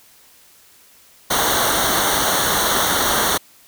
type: noise with comb filter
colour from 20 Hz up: pink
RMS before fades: -18 dBFS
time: 1.3-3.38 s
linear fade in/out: 10 ms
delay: 0.4 ms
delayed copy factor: -0.85
effects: white hiss -50 dBFS RMS until 3.67 s